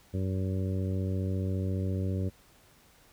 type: harmonic tone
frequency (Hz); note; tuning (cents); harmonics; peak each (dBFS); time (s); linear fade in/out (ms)
94.6; F#2; +39; 1 / 2 / 3 / 4 / 5 / 6; -29 / -35 / -39 / -41 / -43 / -45; 0.13-2.3; 20
effects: pink hiss -60 dBFS RMS until 3.12 s